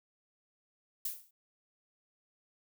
violet noise with exponential decay, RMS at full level -32 dBFS, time 1.05-1.31 s, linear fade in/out 5 ms, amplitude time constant 56 ms, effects none

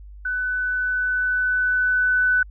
sine tone with level ramp, 1499 Hz, F#6, 22 cents sharp, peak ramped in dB -22 to -15 dBFS, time 0.25-2.43 s, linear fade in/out 5 ms, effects added 50 Hz sine -38 dBFS peak until 2.5 s

